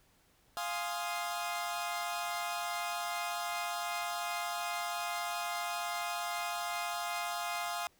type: chord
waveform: sawtooth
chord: F minor seventh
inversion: none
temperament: equal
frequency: 698.5 / 830.6 / 1046.5 / 1244.5 Hz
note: F5 / Ab5 / C6 / Eb6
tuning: 0 / 0 / 0 / 0 cents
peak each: -34 / -38 / -38 / -38 dBFS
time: 0.57-7.87 s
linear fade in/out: 0 ms
effects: pink hiss -68 dBFS RMS until 7.99 s